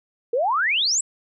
sine exponential sweep, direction up, 447.9 to 8060 Hz, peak -18 dBFS, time 0.33-1.01 s, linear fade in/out 5 ms, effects none

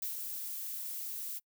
violet noise with ADSR envelope, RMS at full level -36 dBFS, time 0.02-1.4 s, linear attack 5 ms, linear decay 120 ms, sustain -4 dB, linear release 27 ms, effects noise-tail reverb RT60 0.1 s tail -26 dB re dry

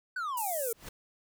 triangle exponential sweep, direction down, 1542 to 439.9 Hz, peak -30 dBFS, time 0.16-0.73 s, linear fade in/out 5 ms
white band-pass noise, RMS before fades -37 dBFS, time 0.37-0.73 s, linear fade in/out 5 ms, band 7400 to 16000 Hz, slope 24 dB/octave
pink noise with exponential growth, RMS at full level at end -40 dBFS, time 0.68-0.89 s, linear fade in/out 5 ms, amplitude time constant 44 ms
effects none

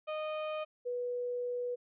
35% pulse / sine tone pair in turn, 617 / 489.7 Hz, D#5 / B4, -15 / -15 cents, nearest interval major third, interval 400 cents, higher first, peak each -33 / -33 dBFS, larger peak neither, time 0.07-0.65 / 0.85-1.76 s, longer second, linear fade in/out 20 ms, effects resampled to 8000 Hz

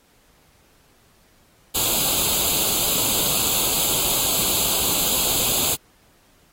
white noise with comb filter, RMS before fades -21 dBFS, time 1.74-5.76 s, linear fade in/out 20 ms, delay 0.27 ms, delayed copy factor +0.85, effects pink hiss -58 dBFS RMS until 6.52 s + AAC 48 kbps

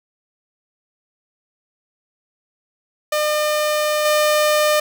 sawtooth tone with level steps, 604 Hz, D5, 48 cents sharp, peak -13 / -10 dBFS, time 3.12-4.8 s, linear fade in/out 5 ms, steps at 4.05 s, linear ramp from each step 5 ms, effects none

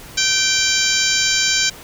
harmonic tone with a mistuned harmonic, 784 Hz, G5, in tune, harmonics 2 / 3 / 4 / 5 / 6 / 7 / 8 / 9, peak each -23 / -23 / -23 / -23 / -23 / -23 / -23 / -23 dBFS, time 0.17-1.7 s, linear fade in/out 10 ms, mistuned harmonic 2, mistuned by -29 cents, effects pink hiss -38 dBFS RMS until 1.83 s

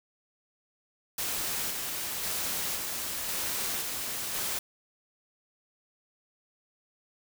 white noise with tremolo, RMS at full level -32 dBFS, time 1.18-4.59 s, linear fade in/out 5 ms, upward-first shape square, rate 0.95 Hz, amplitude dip 25%, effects none

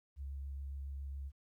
sine tone with vibrato, 69 Hz, C#2, 7 cents flat, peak -40 dBFS, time 0.16-1.32 s, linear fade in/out 50 ms, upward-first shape triangle, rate 7.2 Hz, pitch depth 18 cents each way, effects 13-bit

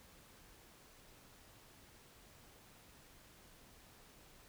silence, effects pink hiss -62 dBFS RMS until 4.48 s

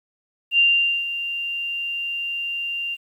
sine tone with ADSR envelope, 2784 Hz, F7, 6 cents flat, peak -12 dBFS, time 0.51-2.97 s, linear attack 75 ms, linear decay 460 ms, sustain -12 dB, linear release 38 ms, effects 9-bit

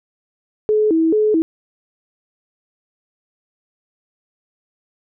sine tone with vibrato, 372.3 Hz, F#4, 11 cents sharp, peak -12 dBFS, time 0.69-1.42 s, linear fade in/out 0 ms, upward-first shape square, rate 2.3 Hz, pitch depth 240 cents each way, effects none

